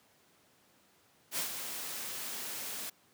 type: noise with ADSR envelope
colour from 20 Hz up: white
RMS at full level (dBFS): -33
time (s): 1.31-2.9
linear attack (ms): 67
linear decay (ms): 110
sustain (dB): -7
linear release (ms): 8
effects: pink hiss -66 dBFS RMS until 3.13 s + high-pass 150 Hz 12 dB/octave